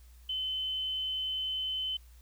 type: tone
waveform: sine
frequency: 3050 Hz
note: G7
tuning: 48 cents flat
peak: -31 dBFS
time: 0.29-1.97 s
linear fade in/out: 5 ms
effects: added 60 Hz sine -52 dBFS peak until 2.21 s + white hiss -65 dBFS RMS until 2.21 s